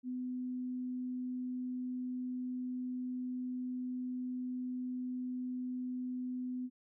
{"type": "tone", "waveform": "sine", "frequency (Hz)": 251.7, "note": "B3", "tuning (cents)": 33, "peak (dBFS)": -36, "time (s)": [0.03, 6.7], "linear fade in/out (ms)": 50, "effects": []}